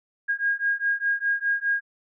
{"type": "beating tone pair", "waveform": "sine", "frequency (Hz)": [1627, 1631.9], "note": ["G#6", "G#6"], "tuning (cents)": [-36, -31], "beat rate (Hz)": 4.9, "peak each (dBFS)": -25, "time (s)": [0.28, 1.81], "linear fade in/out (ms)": 20, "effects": []}